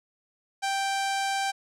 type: tone with low-pass filter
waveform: sawtooth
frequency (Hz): 784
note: G5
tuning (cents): 0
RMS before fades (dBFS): -28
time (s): 0.62-1.52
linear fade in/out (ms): 20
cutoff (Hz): 8200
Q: 1.1
effects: none